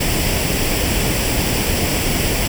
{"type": "noise with comb filter", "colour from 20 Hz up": "pink", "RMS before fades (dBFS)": -18, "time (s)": [0, 2.48], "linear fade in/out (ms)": 10, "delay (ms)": 0.38, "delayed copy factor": 0.55, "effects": []}